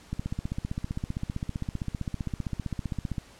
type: click train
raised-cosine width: 5 ms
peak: -18 dBFS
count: 48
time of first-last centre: 0.13-3.182 s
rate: 15.4 Hz
effects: pink hiss -53 dBFS RMS until 3.39 s + low-pass 9000 Hz 12 dB/octave